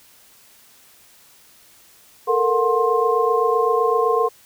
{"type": "tone cluster", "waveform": "sine", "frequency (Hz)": [441.8, 469.6, 726, 1058], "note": ["A4", "A#4", "F#5", "C6"], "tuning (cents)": [7, 13, -33, 19], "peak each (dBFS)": [-20, -20, -25, -20], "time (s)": [2.27, 4.29], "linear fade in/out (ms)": 20, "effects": ["white hiss -51 dBFS RMS until 4.45 s"]}